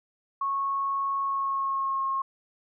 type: tone with pitch glide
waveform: sine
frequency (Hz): 1100 to 1079.9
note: C#6 to C#6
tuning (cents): -14 to -46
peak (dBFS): -25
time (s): 0.41-2.22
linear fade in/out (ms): 5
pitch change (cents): -32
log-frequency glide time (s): 1.21-2.03
effects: none